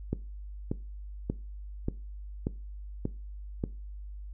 click train, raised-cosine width 3 ms, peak -16 dBFS, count 7, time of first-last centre 0.13-3.639 s, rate 1.71 Hz, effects noise-tail reverb RT60 0.3 s tail -19 dB re dry + added 50 Hz sine -39 dBFS peak until 4.33 s

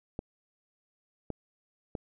clicks, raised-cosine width 2 ms, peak -21 dBFS, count 3, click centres 0.191 / 1.303 / 1.952 s, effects none

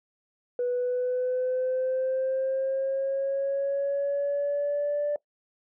sine linear sweep, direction up, 489.6 to 587.3 Hz, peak -23 dBFS, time 0.59-5.16 s, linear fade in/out 2 ms, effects noise-tail reverb RT60 0.1 s tail -21 dB re dry + tanh soft clip ceiling -21 dBFS

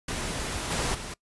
pink noise with level steps, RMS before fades -32 / -28 / -37 dBFS, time 0.08-1.14 s, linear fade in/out 5 ms, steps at 0.7 / 0.94 s, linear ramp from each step 10 ms, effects noise-tail reverb RT60 0.1 s tail -23 dB re dry + resampled to 24000 Hz

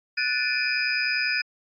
sine tone cluster, 1481 / 1753 / 2373 / 2503 / 4981 Hz, F#6 / A6 / D7 / D#7 / D#8, +1 / -7 / +17 / +10 / +1 cents, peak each -29 dBFS, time 0.17-1.42 s, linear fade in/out 10 ms, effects AAC 64 kbps

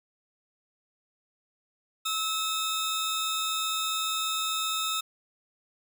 sawtooth tone pair together, 1299 / 3674 Hz, E6 / A#7, -26 / -26 cents, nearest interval octave + tritone, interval 1800 cents, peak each -27 dBFS, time 2.05-5.01 s, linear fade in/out 10 ms, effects none

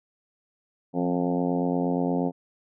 harmonic tone with a mistuned harmonic, 88.5 Hz, F2, 23 cents sharp, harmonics 2 / 3 / 4 / 5 / 6 / 7 / 8 / 9 / 10, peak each -28 / -26 / -34 / -32 / -33 / -39 / -34 / -39 / -41 dBFS, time 0.93-2.32 s, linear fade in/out 50 ms, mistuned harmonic 2, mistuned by -37 cents, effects none

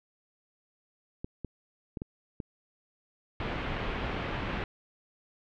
clicks, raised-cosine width 3 ms, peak -23 dBFS, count 5, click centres 1.245 / 1.447 / 1.972 / 2.019 / 2.402 s
pink low-pass noise, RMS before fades -34 dBFS, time 3.4-4.64 s, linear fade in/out 2 ms, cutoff 3000 Hz, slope 24 dB/octave
effects none

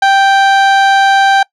30% pulse tone, 784 Hz, G5, in tune, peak -3 dBFS, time 0.02-1.43 s, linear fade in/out 5 ms, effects noise-tail reverb RT60 0.1 s tail -23 dB re dry + low-pass 4000 Hz 12 dB/octave

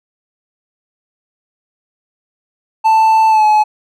triangle tone with pitch glide, 883 to 852.4 Hz, A5 to G#5, +6 to +45 cents, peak -5 dBFS, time 2.84-3.64 s, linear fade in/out 20 ms, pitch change -61 cents, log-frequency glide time 3.29-3.45 s, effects none

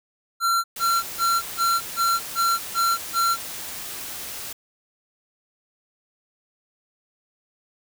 square tone bursts, 1365 Hz, F6, 40 cents flat, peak -19 dBFS, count 8, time 0.4-3.37 s, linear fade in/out 50 ms, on 240 ms, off 150 ms
white noise, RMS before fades -34 dBFS, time 0.76-4.53 s, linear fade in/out 5 ms
effects none

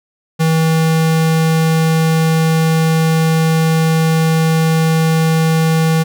square tone, 161 Hz, E3, 41 cents flat, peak -11 dBFS, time 0.39-6.04 s, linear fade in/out 20 ms, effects none

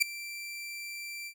sawtooth tone with ADSR envelope, 2349 Hz, D7, in tune, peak -15 dBFS, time 0-1.34 s, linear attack 22 ms, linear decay 4 ms, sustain -20 dB, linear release 72 ms, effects none

